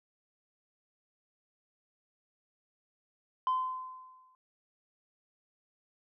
sine tone with exponential decay, 1028 Hz, C6, 31 cents flat, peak -23 dBFS, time 3.47-4.35 s, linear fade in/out 1 ms, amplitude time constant 190 ms, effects tanh soft clip ceiling -24 dBFS

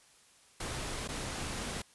pink noise with dropouts, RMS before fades -38 dBFS, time 0.6-1.82 s, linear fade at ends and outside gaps 5 ms, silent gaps 1.077-1.087 s, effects white hiss -62 dBFS RMS until 1.94 s + resampled to 24000 Hz

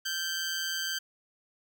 15% pulse tone with amplitude modulation, 1562 Hz, G6, 7 cents flat, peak -22 dBFS, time 0.05-0.99 s, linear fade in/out 10 ms, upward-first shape sine, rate 166 Hz, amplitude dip 45%, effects none

